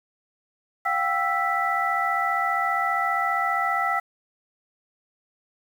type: tone cluster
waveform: sine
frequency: 709 / 784 / 1324 / 1971 Hz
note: F5 / G5 / E6 / B6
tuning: +26 / 0 / +7 / -4 cents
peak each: -29 / -27 / -25 / -27 dBFS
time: 0.85-4 s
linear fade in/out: 10 ms
effects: 8-bit